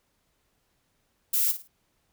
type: noise with echo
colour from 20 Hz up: violet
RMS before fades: -24 dBFS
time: 1.33-1.52 s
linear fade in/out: 10 ms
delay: 53 ms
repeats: 3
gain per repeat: -11 dB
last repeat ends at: 1.679 s
effects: pink hiss -72 dBFS RMS until 2.12 s